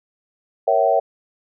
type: chord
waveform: sine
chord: A# diminished seventh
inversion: none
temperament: equal with one note detuned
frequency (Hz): 466.2 / 554.4 / 659.3 / 765.6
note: A#4 / C#5 / E5 / G5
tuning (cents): 0 / 0 / 0 / -41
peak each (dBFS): -22 / -19 / -18 / -19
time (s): 0.67-1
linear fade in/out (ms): 10
effects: none